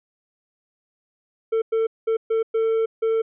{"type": "tone bursts at uneven times", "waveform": "triangle", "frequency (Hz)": 448.2, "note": "A4", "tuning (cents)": 32, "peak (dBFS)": -16, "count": 6, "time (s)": [[1.52, 1.62], [1.72, 1.87], [2.07, 2.17], [2.3, 2.43], [2.54, 2.86], [3.02, 3.22]], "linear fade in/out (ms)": 10, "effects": ["resampled to 8000 Hz"]}